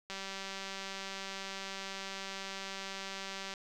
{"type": "click train", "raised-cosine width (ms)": 0.2, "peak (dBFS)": -24, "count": 668, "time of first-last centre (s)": [0.1, 3.538], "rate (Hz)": 194, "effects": []}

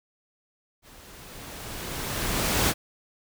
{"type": "noise with level ramp", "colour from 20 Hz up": "pink", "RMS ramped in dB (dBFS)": [-51, -21], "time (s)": [0.82, 2.74], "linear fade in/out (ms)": 50, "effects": []}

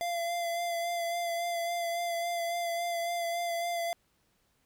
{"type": "tone with vibrato", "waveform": "square", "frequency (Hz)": 686, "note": "F5", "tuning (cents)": -31, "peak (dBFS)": -31, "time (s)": [0.01, 3.93], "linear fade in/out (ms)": 0, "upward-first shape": "sine", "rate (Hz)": 3.6, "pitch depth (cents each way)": 23, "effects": ["pink hiss -72 dBFS RMS until 4.65 s"]}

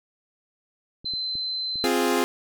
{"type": "clicks", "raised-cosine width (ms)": 3, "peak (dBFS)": -29, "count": 4, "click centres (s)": [1.045, 1.137, 1.354, 1.757]}
{"type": "tone", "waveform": "sine", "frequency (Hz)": 4071, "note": "C8", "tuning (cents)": -48, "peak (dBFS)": -26, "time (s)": [1.05, 1.87], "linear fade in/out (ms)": 10}
{"type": "chord", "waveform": "sawtooth", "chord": "F minor", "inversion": "second", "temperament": "equal", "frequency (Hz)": [261.6, 349.2, 415.3], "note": ["C4", "F4", "Ab4"], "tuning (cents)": [0, 0, 0], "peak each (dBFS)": -21, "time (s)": [1.84, 2.24], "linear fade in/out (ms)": 0}
{"effects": []}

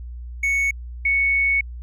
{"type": "tone pair in turn", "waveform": ["triangle", "sine"], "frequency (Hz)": [2217, 2217], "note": ["C#7", "C#7"], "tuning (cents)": [0, 0], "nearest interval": "unison", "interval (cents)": 0, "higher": "neither", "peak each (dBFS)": -16, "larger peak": "neither", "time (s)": [[0.43, 0.71], [1.05, 1.61]], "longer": "second", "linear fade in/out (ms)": 5, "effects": ["added 60 Hz sine -31 dBFS peak until 1.82 s"]}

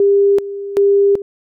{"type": "tone with tremolo", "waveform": "sine", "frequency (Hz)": 400, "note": "G4", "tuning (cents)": 35, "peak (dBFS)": -8, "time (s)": [0, 1.22], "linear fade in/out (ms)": 2, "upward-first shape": "square", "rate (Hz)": 1.3, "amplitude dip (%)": 80, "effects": []}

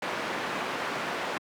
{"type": "low-pass noise", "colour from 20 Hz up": "white", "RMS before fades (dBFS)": -32, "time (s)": [0.02, 1.38], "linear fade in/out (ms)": 5, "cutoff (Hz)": 1700, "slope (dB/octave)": 12, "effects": ["high-pass 200 Hz 12 dB/octave"]}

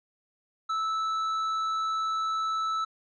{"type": "tone with tanh clipping", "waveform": "sine", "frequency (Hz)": 1311, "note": "E6", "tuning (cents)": -10, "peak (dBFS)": -28, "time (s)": [0.69, 2.85], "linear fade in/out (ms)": 10, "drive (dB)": 9, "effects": ["low-pass 6000 Hz 12 dB/octave"]}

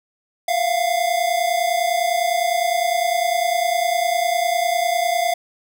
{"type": "tone pair together", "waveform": "square", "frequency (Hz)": [680.1, 710], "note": ["F5", "F5"], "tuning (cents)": [-46, 28], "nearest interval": "minor second", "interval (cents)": 74, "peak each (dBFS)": -21, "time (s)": [0.48, 5.34], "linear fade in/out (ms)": 5, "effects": []}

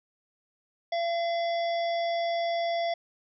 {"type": "harmonic tone", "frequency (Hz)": 680, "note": "F5", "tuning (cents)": -46, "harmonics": [1, 3, 5, 7, 8], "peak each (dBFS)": [-26, -38, -40, -46, -46], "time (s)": [0.92, 2.94], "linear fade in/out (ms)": 5, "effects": []}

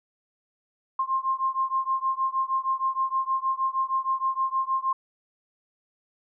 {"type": "beating tone pair", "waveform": "sine", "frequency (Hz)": [1057, 1063.4], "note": ["C6", "C6"], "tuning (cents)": [17, 28], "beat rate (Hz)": 6.4, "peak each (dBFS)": [-26, -27], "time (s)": [0.99, 4.93], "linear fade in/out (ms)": 5, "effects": []}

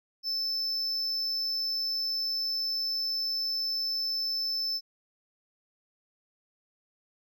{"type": "tone", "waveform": "triangle", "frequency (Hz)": 5274, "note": "E8", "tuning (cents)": 0, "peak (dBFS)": -27, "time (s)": [0.23, 4.81], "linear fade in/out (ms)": 50, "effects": []}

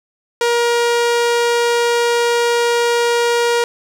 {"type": "tone", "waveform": "sawtooth", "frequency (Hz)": 473.8, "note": "A#4", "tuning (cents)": 28, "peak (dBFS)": -9, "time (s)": [0.41, 3.64], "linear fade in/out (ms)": 2, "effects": ["low-pass 9000 Hz 12 dB/octave", "7-bit"]}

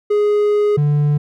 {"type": "tone pair in turn", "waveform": "triangle", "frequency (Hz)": [415.9, 147.04], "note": ["G#4", "D3"], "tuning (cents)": [2, 2], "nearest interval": "octave + tritone", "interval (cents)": 1800, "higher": "first", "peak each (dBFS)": -10, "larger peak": "neither", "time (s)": [[0.1, 0.77], [0.77, 1.18]], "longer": "first", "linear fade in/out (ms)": 10, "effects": []}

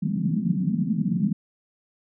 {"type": "band-pass noise", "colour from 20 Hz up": "white", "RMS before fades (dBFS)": -24, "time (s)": [0.02, 1.33], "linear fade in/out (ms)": 5, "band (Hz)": [160, 220], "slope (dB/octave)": 48, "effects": []}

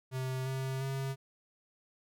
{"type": "tone with pitch steps", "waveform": "square", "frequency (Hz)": [130.2, 132.55, 134.95], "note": ["C3", "C3", "C#3"], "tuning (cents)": [-8, 23, -46], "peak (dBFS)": -34, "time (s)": [0.11, 1.16], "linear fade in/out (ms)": 50, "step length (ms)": 350, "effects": []}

